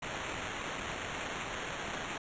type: noise with sample-and-hold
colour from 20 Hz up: violet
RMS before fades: -39 dBFS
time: 0.02-2.18 s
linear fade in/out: 5 ms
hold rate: 4900 Hz
effects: resampled to 16000 Hz